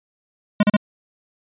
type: tone bursts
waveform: square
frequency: 207.7 Hz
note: G#3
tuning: in tune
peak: -12 dBFS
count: 3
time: 0.6-0.767 s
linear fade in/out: 5 ms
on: 31 ms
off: 37 ms
effects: resampled to 8000 Hz